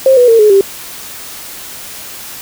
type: tone with pitch steps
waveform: sine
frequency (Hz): 530 / 491.7 / 456.1 / 423.1 / 392.5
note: C5 / B4 / A#4 / G#4 / G4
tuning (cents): +22 / -8 / -38 / +32 / +2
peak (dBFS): -3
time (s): 0.06-0.61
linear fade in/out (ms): 2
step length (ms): 110
effects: white hiss -28 dBFS RMS until 2.41 s